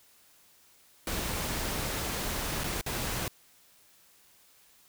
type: noise with dropouts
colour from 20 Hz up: pink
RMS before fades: -33 dBFS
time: 1.07-3.28 s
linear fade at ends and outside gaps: 2 ms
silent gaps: 2.637-2.641 / 2.812-2.862 s
effects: white hiss -61 dBFS RMS until 4.88 s